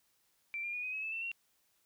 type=tone with pitch steps; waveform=sine; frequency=2348 / 2400 / 2453 / 2508 / 2563 / 2620 / 2679 / 2738 Hz; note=D7 / D7 / D#7 / D#7 / E7 / E7 / E7 / F7; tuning=-1 / +37 / -25 / +13 / -49 / -11 / +27 / -35 cents; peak=-36 dBFS; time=0.54-1.316 s; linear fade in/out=0 ms; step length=97 ms; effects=white hiss -74 dBFS RMS until 1.85 s